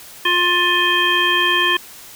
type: harmonic tone with a mistuned harmonic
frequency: 352.7 Hz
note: F4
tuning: 17 cents sharp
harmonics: 1 / 3 / 5 / 7 / 9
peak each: -24 / -20 / -18 / -22 / -18 dBFS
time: 0.25-1.77 s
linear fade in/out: 5 ms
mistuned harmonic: 7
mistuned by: +26 cents
effects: white hiss -39 dBFS RMS until 2.15 s